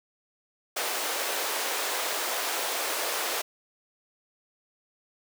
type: high-pass noise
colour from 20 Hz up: pink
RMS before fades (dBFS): -30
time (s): 0.76-3.42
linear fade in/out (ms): 10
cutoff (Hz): 440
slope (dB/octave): 24
effects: none